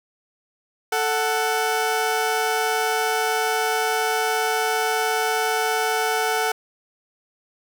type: tone pair together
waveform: 20% pulse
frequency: 441.3 / 743 Hz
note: A4 / F#5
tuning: +5 / +7 cents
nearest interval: major sixth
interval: 902 cents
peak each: -18 dBFS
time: 0.92-6.52 s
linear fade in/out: 5 ms
effects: none